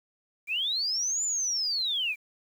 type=linear two-way sweep; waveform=sine; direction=up then down; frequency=2282 to 7160 to 2282 Hz; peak=-26 dBFS; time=0.47-2.16 s; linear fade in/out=50 ms; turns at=1.24 s; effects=9-bit